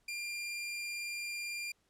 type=tone; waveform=sawtooth; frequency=2394 Hz; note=D7; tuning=33 cents sharp; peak=-34 dBFS; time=0.08-1.72 s; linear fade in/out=5 ms; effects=pink hiss -75 dBFS RMS until 1.89 s + low-pass 11000 Hz 12 dB/octave